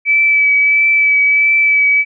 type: tone with vibrato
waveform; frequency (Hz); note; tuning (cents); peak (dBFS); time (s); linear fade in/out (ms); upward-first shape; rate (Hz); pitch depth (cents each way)
sine; 2300; D7; -37; -8; 0.05-2.05; 50; triangle; 1.5; 20
effects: none